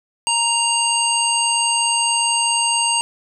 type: harmonic tone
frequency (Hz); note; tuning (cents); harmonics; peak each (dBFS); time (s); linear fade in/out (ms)
932.3; A#5; 0; 1 / 3 / 5 / 7 / 9; -21 / -20 / -26 / -30 / -20; 0.27-3.01; 0
effects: none